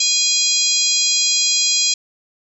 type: harmonic tone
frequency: 820 Hz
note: G#5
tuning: 22 cents flat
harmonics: 3 / 4 / 5 / 6 / 7 / 8 / 9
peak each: -26 / -23 / -21 / -20 / -25 / -21 / -21 dBFS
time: 0-1.94 s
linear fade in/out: 5 ms
effects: none